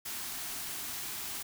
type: band-stop noise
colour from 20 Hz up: white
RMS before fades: -39 dBFS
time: 0.05-1.43 s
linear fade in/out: 10 ms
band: 430 to 630 Hz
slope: 96 dB/octave
effects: none